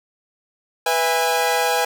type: chord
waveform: sawtooth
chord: E major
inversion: second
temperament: equal with one note detuned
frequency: 493.9 / 659.3 / 817.8 Hz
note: B4 / E5 / G#5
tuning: 0 / 0 / -27 cents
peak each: -18 / -21 / -16 dBFS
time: 0.86-1.85 s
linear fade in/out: 5 ms
effects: none